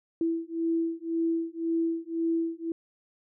sine beating tone pair, 329.6 / 331.5 Hz, E4 / E4, 0 / +10 cents, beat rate 1.9 Hz, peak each -29 / -29 dBFS, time 0.21-2.72 s, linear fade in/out 2 ms, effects none

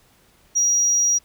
sine tone, 5740 Hz, F8, 47 cents sharp, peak -14 dBFS, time 0.55-1.19 s, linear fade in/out 20 ms, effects tanh soft clip ceiling -12 dBFS + pink hiss -57 dBFS RMS until 1.24 s

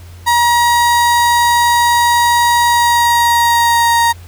35% pulse tone with pitch glide, 952 to 934.6 Hz, A#5 to A#5, +36 to +4 cents, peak -7 dBFS, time 0.26-4.13 s, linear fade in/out 20 ms, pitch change -32 cents, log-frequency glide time 2.69-3.97 s, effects added 87 Hz sine -32 dBFS peak until 4.27 s + pink hiss -43 dBFS RMS until 4.27 s

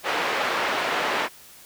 pink band-pass noise, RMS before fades -25 dBFS, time 0.03-1.29 s, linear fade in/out 50 ms, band 560 to 2600 Hz, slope 12 dB/octave, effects white hiss -48 dBFS RMS until 1.65 s

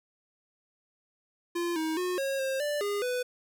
square tone with pitch steps, 345.3 / 317.4 / 362 / 544 / 533 / 588 / 408.1 / 497.1 Hz, F4 / D#4 / F#4 / C#5 / C5 / D5 / G#4 / B4, -20 / +35 / -38 / -33 / +32 / +2 / -30 / +11 cents, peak -29 dBFS, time 1.55-3.23 s, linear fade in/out 10 ms, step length 210 ms, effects none

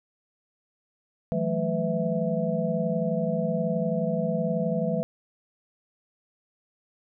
sine tone cluster, 164.7 / 183.5 / 215.8 / 499.4 / 656 Hz, E3 / F#3 / A3 / B4 / E5, -1 / -14 / -33 / +19 / -9 cents, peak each -30 dBFS, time 1.32-5.03 s, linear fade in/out 0 ms, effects none

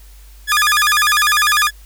sawtooth tone with vibrato, 1437 Hz, F6, 49 cents sharp, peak -8 dBFS, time 0.47-1.71 s, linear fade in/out 50 ms, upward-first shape square, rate 10 Hz, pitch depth 290 cents each way, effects added 50 Hz sine -38 dBFS peak until 1.85 s + white hiss -49 dBFS RMS until 1.85 s

